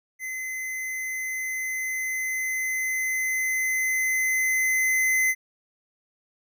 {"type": "tone with level ramp", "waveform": "square", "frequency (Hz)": 2046, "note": "C7", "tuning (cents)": -39, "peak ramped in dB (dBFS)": [-31, -20], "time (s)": [0.19, 5.35], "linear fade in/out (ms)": 50, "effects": []}